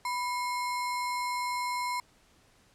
sine tone with sample-and-hold, 990 Hz, B5, 4 cents sharp, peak -29 dBFS, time 0.05-2 s, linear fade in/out 2 ms, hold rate 3150 Hz, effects pink hiss -63 dBFS RMS until 2.74 s + low-pass 10000 Hz 12 dB/octave

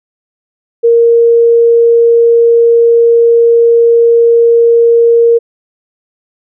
sine tone, 466.2 Hz, A#4, in tune, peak -3 dBFS, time 0.83-5.39 s, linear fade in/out 20 ms, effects none

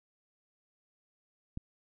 click, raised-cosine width 5 ms, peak -25 dBFS, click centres 1.574 s, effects none

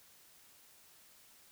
silence, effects white hiss -62 dBFS RMS until 1.51 s

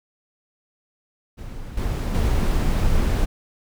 brown noise with level steps, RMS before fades -34 / -23 / -19 dBFS, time 1.37-3.26 s, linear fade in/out 20 ms, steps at 1.77 / 2.14 s, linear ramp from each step 5 ms, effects none

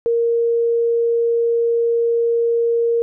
sine tone, 466.2 Hz, A#4, in tune, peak -14 dBFS, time 0.06-3.02 s, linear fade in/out 0 ms, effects none

